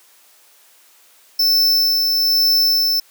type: tone with tremolo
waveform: square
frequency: 5300 Hz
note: E8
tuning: 9 cents sharp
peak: -12 dBFS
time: 1.39-3 s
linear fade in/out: 5 ms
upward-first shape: sine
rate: 1.1 Hz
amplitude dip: 30%
effects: white hiss -51 dBFS RMS until 3.1 s + high-pass 400 Hz 12 dB/octave

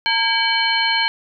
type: tone cluster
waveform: sine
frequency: 907 / 1620 / 2288 / 3045 / 4212 Hz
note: A#5 / G#6 / D7 / F#7 / C8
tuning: -48 / -43 / -46 / +49 / +11 cents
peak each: -22 dBFS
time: 0.06-1.08 s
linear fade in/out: 0 ms
effects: none

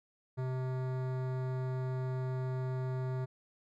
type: tone with hard clipping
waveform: sine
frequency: 129.1 Hz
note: C3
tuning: 23 cents flat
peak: -35 dBFS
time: 0.37-3.26 s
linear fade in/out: 20 ms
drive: 17 dB
effects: none

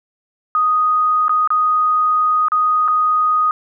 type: tone with dropouts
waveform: sine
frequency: 1244.5 Hz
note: D#6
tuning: in tune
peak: -12 dBFS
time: 0.55-3.51 s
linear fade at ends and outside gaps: 1 ms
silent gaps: 1.282-1.294 / 1.475-1.504 / 2.484-2.519 / 2.879-2.883 s
effects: none

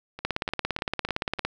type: two click trains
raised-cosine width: 0.3 ms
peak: -22 / -10 dBFS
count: 5 / 22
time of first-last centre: 0.19-1.388 / 0.25-1.45 s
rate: 3.34 / 17.5 Hz
effects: none

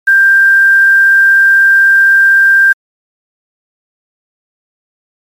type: tone with quantisation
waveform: sine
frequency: 1584 Hz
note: G6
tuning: 18 cents sharp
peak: -3 dBFS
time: 0.07-2.73 s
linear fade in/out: 10 ms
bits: 5
effects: MP3 64 kbps

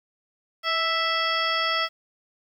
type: harmonic tone with a mistuned harmonic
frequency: 659.3 Hz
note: E5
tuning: in tune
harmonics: 1 / 2 / 3 / 4 / 5 / 7 / 8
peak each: -32 / -26 / -28 / -34 / -29 / -34 / -32 dBFS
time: 0.63-1.89 s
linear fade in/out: 50 ms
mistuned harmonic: 1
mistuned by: -27 cents
effects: 9-bit

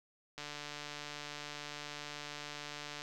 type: click train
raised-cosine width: 0.2 ms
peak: -26 dBFS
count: 389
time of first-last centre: 0.38-3.019 s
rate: 147 Hz
effects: none

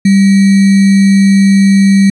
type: tone with sample-and-hold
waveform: sine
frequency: 196 Hz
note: G3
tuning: in tune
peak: -3 dBFS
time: 0.05-2.1 s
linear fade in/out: 5 ms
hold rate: 2100 Hz
effects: resampled to 24000 Hz

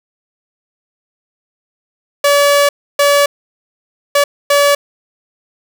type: tone bursts at uneven times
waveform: sawtooth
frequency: 572 Hz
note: D5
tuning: 46 cents flat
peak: -4 dBFS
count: 4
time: 2.24-2.69 / 2.99-3.26 / 4.15-4.24 / 4.5-4.75 s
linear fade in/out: 5 ms
effects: none

